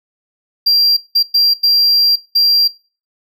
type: tone bursts at uneven times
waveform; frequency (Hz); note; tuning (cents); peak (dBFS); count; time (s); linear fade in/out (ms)
triangle; 4745; D8; +17; -7; 5; 0.66-0.97 / 1.15-1.23 / 1.34-1.54 / 1.63-2.16 / 2.35-2.68; 10
effects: noise-tail reverb RT60 0.4 s tail -25 dB re dry